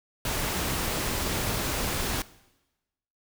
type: noise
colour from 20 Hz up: pink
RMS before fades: -29 dBFS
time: 0.25-2.22 s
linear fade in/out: 2 ms
effects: noise-tail reverb RT60 1.0 s tail -19 dB re dry